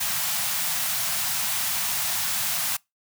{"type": "band-stop noise", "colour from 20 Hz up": "white", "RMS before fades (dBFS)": -26, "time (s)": [0, 2.77], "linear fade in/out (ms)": 10, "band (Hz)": [210, 640], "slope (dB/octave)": 48, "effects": ["noise-tail reverb RT60 0.2 s tail -25 dB re dry", "high-pass 100 Hz 12 dB/octave"]}